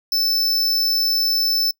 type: tone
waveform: square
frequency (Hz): 5280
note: E8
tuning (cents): +2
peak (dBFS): -17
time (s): 0.12-1.71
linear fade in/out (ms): 2
effects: noise-tail reverb RT60 0.1 s tail -25 dB re dry